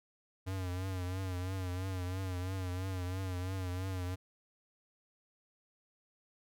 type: tone with vibrato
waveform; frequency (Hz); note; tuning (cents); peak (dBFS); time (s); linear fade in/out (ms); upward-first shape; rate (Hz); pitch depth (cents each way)
square; 92.5; F#2; 0; -36; 0.46-4.16; 20; triangle; 3; 73
effects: none